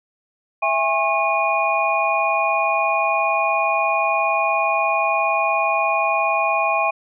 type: tone cluster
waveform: sine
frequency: 660 / 817 / 1086 / 2453 Hz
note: E5 / G#5 / C#6 / D#7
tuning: +2 / -29 / -36 / -25 cents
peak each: -22 dBFS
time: 0.62-6.91 s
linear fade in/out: 10 ms
effects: none